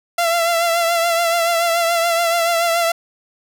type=tone with vibrato; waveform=sawtooth; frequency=677 Hz; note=E5; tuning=46 cents sharp; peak=-11 dBFS; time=0.18-2.92 s; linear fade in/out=5 ms; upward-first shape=triangle; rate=7 Hz; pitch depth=48 cents each way; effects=none